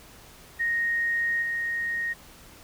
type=tone with level steps; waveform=sine; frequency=1864.7 Hz; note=A#6; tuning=in tune; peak=-23 / -26 dBFS; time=0.59-2.14 s; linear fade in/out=20 ms; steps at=1.42 s; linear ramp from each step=5 ms; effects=pink hiss -50 dBFS RMS until 2.63 s